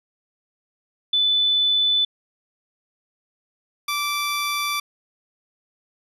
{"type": "tone pair in turn", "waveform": ["sine", "15% pulse"], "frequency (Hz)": [3498, 1167.3], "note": ["A7", "D6"], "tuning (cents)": [-11, -11], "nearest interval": "octave + perfect fifth", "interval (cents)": 1900, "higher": "first", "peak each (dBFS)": -16, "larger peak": "neither", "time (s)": [[1.13, 2.05], [3.88, 4.8]], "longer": "neither", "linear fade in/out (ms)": 5, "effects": ["resampled to 32000 Hz"]}